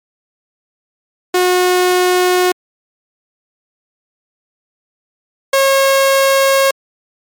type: tone pair in turn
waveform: sawtooth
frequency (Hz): 362.7 / 543.4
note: F#4 / C#5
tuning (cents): -34 / -35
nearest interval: perfect fifth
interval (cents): 699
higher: second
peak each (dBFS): -6 / -5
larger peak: second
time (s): 1.34-2.52 / 5.53-6.71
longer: neither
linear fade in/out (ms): 5
effects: MP3 96 kbps